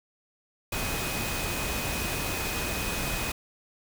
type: tone in noise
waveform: sine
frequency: 2507 Hz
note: D#7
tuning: 12 cents sharp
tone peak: -37 dBFS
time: 0.72-3.32 s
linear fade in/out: 5 ms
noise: pink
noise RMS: -31 dBFS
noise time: 0.72-3.32 s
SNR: -9 dB
effects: none